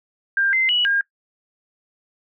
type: tone with pitch steps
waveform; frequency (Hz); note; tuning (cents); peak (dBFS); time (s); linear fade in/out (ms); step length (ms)
sine; 1593 / 2072 / 2935 / 1615; G6 / C7 / F#7 / G#6; +27 / -17 / -15 / -49; -16; 0.37-1.01; 2; 160
effects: noise-tail reverb RT60 0.1 s tail -21 dB re dry